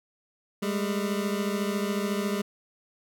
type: beating tone pair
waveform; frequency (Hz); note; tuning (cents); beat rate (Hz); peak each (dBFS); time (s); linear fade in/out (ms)
25% pulse; 200 / 214; G3 / A3; +35 / -48; 14; -24 / -28; 0.62-2.42; 10
effects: none